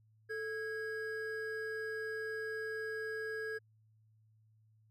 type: tone pair together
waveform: triangle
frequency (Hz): 439 / 1646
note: A4 / G#6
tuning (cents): -4 / -16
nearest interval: octave + major seventh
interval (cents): 2288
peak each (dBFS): -38 / -39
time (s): 0.29-3.59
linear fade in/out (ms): 20
effects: added 109 Hz sine -65 dBFS peak until 4.9 s